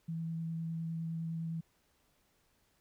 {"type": "tone with vibrato", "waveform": "sine", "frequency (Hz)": 164, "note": "E3", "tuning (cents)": -9, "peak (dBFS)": -35, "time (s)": [0.08, 1.61], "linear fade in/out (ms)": 10, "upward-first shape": "sine", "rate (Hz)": 9.8, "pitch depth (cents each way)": 10, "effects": ["pink hiss -73 dBFS RMS until 2.8 s"]}